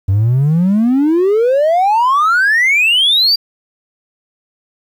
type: exponential sweep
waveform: triangle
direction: up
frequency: 92.9 to 4800 Hz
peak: -6 dBFS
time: 0.08-3.36 s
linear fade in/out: 10 ms
effects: tanh soft clip ceiling -4 dBFS + 8-bit